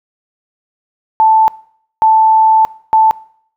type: tone bursts at uneven times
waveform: sine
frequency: 880 Hz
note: A5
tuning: in tune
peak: -5 dBFS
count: 3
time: 1.2-1.48 / 2.02-2.65 / 2.93-3.11 s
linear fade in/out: 0 ms
effects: noise-tail reverb RT60 0.6 s tail -22 dB re dry